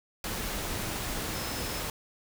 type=tone in noise; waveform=sine; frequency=5200 Hz; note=E8; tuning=24 cents flat; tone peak=-43 dBFS; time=1.34-1.8 s; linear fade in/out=2 ms; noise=pink; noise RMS=-34 dBFS; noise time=0.24-1.9 s; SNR=-12 dB; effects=none